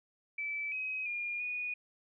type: tone with pitch steps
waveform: sine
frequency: 2313 / 2533 / 2417 / 2464 Hz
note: D7 / D#7 / D7 / D#7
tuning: -27 / +30 / +49 / -17 cents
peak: -34 dBFS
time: 0.38-1.74 s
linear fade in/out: 5 ms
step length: 340 ms
effects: none